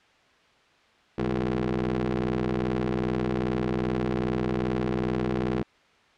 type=ring-modulated tone; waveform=20% pulse; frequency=62.5 Hz; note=B1; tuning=21 cents sharp; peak=-17 dBFS; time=1.18-5.63 s; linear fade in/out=5 ms; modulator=272 Hz; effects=white hiss -59 dBFS RMS until 6.17 s + low-pass 3000 Hz 12 dB/octave